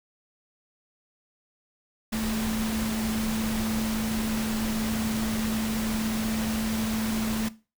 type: tone in noise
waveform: sine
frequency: 220 Hz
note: A3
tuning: in tune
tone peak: -27 dBFS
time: 2.12-7.49 s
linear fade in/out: 10 ms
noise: pink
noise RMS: -33 dBFS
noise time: 2.12-7.49 s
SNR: +3 dB
effects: noise-tail reverb RT60 0.3 s tail -17 dB re dry